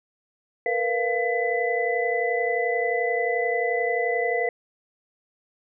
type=tone cluster; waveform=sine; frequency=460.4 / 491.8 / 694 / 2003 Hz; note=A#4 / B4 / F5 / B6; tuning=-22 / -7 / -11 / +24 cents; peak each=-27 dBFS; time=0.66-4.49 s; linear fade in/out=2 ms; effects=none